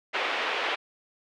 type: band-pass noise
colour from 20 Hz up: white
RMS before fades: -29 dBFS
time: 0.13-0.76 s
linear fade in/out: 20 ms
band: 370 to 3000 Hz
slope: 24 dB/octave
effects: none

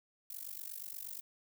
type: noise with amplitude modulation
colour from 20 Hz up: violet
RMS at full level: -41 dBFS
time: 0.3-1.21 s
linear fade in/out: 5 ms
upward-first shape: sine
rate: 48.4 Hz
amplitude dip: 95%
effects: none

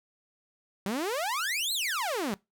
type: exponential two-way sweep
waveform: sawtooth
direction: up then down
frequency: 185 to 4290 to 185 Hz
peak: -25 dBFS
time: 0.86-2.34 s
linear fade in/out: 0 ms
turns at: 1.73 s
effects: noise-tail reverb RT60 0.2 s tail -22 dB re dry

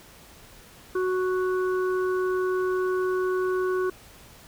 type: harmonic tone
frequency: 370 Hz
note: F#4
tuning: in tune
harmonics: 1 / 3 / 4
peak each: -23 / -33 / -35 dBFS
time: 0.95-3.9 s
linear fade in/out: 5 ms
effects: pink hiss -50 dBFS RMS until 4.47 s

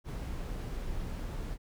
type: noise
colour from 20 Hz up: brown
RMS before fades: -37 dBFS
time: 0.04-1.58 s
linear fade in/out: 50 ms
effects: none

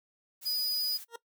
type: noise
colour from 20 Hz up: blue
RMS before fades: -46 dBFS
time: 0.41-1.05 s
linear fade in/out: 20 ms
type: tone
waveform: 45% pulse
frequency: 4946 Hz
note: D#8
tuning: 11 cents flat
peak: -28 dBFS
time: 0.45-0.98 s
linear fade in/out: 20 ms
type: tone with exponential growth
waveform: 20% pulse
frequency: 466.2 Hz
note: A#4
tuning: in tune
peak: -31 dBFS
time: 1.08-1.16 s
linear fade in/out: 5 ms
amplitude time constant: 17 ms
effects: noise-tail reverb RT60 0.1 s tail -19 dB re dry

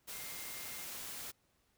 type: tone in noise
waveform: sine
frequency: 2108 Hz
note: C7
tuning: 12 cents sharp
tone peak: -54 dBFS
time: 0.12-0.85 s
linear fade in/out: 20 ms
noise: white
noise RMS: -45 dBFS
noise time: 0.07-1.32 s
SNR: -12 dB
effects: pink hiss -75 dBFS RMS until 1.77 s

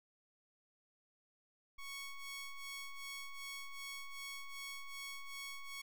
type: ring-modulated tone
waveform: sawtooth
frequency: 1108.7 Hz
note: C#6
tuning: in tune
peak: -38 dBFS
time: 1.78-5.82 s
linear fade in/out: 10 ms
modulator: 1110 Hz
effects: none

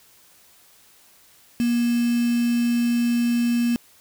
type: tone with quantisation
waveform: sine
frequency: 237.8 Hz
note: A#3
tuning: 35 cents sharp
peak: -18 dBFS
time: 1.6-3.76 s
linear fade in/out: 0 ms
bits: 5
effects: white hiss -54 dBFS RMS until 4 s

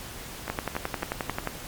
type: two click trains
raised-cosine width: 0.5 ms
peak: -16 / -12 dBFS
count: 4 / 12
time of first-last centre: 0.48-1.297 / 0.5-1.473 s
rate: 3.67 / 11.3 Hz
effects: pink hiss -40 dBFS RMS until 1.67 s + MP3 96 kbps

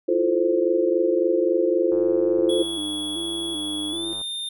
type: chord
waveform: sine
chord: F major seventh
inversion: third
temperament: equal with one note detuned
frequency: 329.6 / 353.3 / 440 / 523.3 Hz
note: E4 / F4 / A4 / C5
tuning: 0 / +20 / 0 / 0 cents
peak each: -25 / -21 / -25 / -23 dBFS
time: 0.08-2.63 s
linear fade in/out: 10 ms
type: click train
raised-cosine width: 1 ms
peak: -28 dBFS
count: 235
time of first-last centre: 1.92-4.214 s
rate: 102 Hz
type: tone with vibrato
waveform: sine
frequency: 319.2 Hz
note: D#4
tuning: 44 cents sharp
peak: -29 dBFS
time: 2.39-4.13 s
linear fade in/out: 0 ms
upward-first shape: square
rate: 1.3 Hz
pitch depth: 84 cents each way
type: tone with pitch glide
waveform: square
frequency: 3363 to 3625 Hz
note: G#7 to A#7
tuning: +21 to -49 cents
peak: -28 dBFS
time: 2.49-4.49 s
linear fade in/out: 5 ms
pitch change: +130 cents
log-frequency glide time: 3.89-4.08 s
effects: none

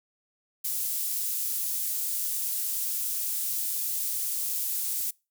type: high-pass noise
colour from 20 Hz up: pink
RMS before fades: -30 dBFS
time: 0.64-5.11 s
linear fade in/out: 10 ms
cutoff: 11000 Hz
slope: 12 dB/octave
effects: noise-tail reverb RT60 0.3 s tail -26 dB re dry

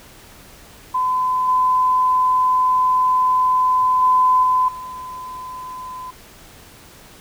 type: tone with level steps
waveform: sine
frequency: 1015 Hz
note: B5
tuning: 47 cents sharp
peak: -16 / -13 / -11 / -13 / -29 dBFS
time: 0.94-6.11 s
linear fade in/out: 10 ms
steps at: 1.48 / 4.02 / 4.43 / 4.68 s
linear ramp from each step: 5 ms
effects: pink hiss -44 dBFS RMS until 7.2 s

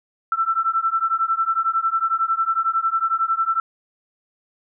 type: beating tone pair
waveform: sine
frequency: 1330 / 1341 Hz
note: E6 / E6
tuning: +15 / +29 cents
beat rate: 11 Hz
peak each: -21 dBFS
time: 0.32-3.6 s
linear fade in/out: 2 ms
effects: none

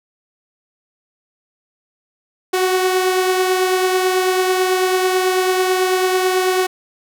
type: beating tone pair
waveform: sawtooth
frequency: 370 / 379.1 Hz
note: F#4 / F#4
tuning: 0 / +42 cents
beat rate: 9.1 Hz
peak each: -11 / -20 dBFS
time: 2.53-6.67 s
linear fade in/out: 10 ms
effects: none

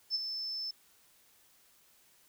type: tone with ADSR envelope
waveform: sine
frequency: 5274 Hz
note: E8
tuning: in tune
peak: -27 dBFS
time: 0.1-0.71 s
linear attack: 48 ms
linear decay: 25 ms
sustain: -8 dB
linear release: 5 ms
effects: white hiss -65 dBFS RMS until 2.28 s

